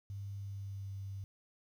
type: tone with pitch glide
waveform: sine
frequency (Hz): 99.6 to 97.89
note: G2 to G2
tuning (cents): +28 to -2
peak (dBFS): -40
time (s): 0.1-1.24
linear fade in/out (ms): 0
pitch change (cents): -30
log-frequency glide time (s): 0.35-0.93
effects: 11-bit